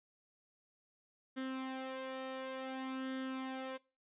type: tone with flanger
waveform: sawtooth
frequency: 262.5 Hz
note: C4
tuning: 6 cents sharp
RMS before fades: -42 dBFS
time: 1.36-3.78 s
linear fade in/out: 20 ms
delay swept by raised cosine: 0.59 to 2.19 ms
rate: 0.56 Hz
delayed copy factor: +0.6
effects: noise-tail reverb RT60 0.3 s tail -21 dB re dry + resampled to 8000 Hz